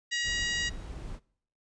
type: harmonic tone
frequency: 955 Hz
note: A#5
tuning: 42 cents sharp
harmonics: 2 / 3 / 4 / 5 / 6 / 7 / 8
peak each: -31 / -35 / -37 / -39 / -41 / -42 / -43 dBFS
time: 0.11-0.7 s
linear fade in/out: 20 ms
type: noise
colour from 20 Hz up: brown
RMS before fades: -40 dBFS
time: 0.23-1.2 s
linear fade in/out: 50 ms
effects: noise-tail reverb RT60 0.6 s tail -23 dB re dry + resampled to 22050 Hz